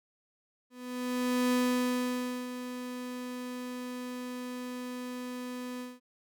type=tone with ADSR envelope; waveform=35% pulse; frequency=249.2 Hz; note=B3; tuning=16 cents sharp; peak=-23 dBFS; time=0.7-6 s; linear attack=820 ms; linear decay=950 ms; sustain=-12 dB; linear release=200 ms; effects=none